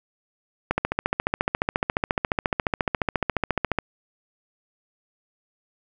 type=click train; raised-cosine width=0.5 ms; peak=-6 dBFS; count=45; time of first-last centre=0.71-3.787 s; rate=14.3 Hz; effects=none